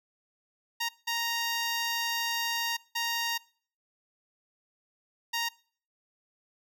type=tone bursts at uneven times; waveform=10% pulse; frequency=932.3 Hz; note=A#5; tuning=in tune; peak=-20 dBFS; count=4; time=0.8-0.89 / 1.07-2.77 / 2.95-3.38 / 5.33-5.49 s; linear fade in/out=10 ms; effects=noise-tail reverb RT60 0.5 s tail -24 dB re dry